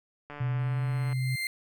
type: click train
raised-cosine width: 0.5 ms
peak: -27 dBFS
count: 122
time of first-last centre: 0.3-1.129 s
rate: 146 Hz
type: tone with pitch glide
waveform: sine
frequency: 126.5 to 129.31 Hz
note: B2 to C3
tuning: +42 to -20 cents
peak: -26 dBFS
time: 0.4-1.36 s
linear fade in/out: 10 ms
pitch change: +38 cents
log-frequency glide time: 0.55-0.85 s
type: tone with exponential growth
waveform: 35% pulse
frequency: 2093 Hz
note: C7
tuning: in tune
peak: -26 dBFS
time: 0.59-1.47 s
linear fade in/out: 1 ms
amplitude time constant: 190 ms
effects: none